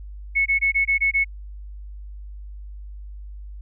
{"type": "tone bursts", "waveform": "sine", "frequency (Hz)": 2200, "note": "C#7", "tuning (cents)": -14, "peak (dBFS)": -16, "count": 7, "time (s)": [0.35, 1.246], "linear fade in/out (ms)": 20, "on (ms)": 110, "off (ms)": 21, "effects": ["added 50 Hz sine -34 dBFS peak until 3.61 s"]}